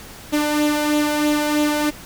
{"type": "tone with flanger", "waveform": "sawtooth", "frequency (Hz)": 298.1, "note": "D4", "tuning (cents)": 26, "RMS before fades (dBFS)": -19, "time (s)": [0.32, 1.91], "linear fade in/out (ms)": 20, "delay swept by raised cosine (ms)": [0.28, 1.38], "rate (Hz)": 3.1, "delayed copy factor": 0.5, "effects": ["pink hiss -39 dBFS RMS until 2.05 s"]}